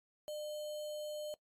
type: tone with sample-and-hold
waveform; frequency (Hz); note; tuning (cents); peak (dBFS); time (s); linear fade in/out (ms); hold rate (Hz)
sine; 602; D5; +43; -39; 0.28-1.34; 0; 3675
effects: noise-tail reverb RT60 0.1 s tail -20 dB re dry + MP3 64 kbps